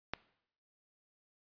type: click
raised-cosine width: 0.3 ms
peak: -18 dBFS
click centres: 0.136 s
effects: noise-tail reverb RT60 0.7 s tail -20 dB re dry + resampled to 11025 Hz